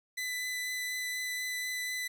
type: tone with vibrato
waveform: sawtooth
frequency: 2000 Hz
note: B6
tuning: 21 cents sharp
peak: -30 dBFS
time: 0.17-2.08 s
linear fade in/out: 10 ms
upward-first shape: triangle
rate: 4.1 Hz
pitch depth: 8 cents each way
effects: 11-bit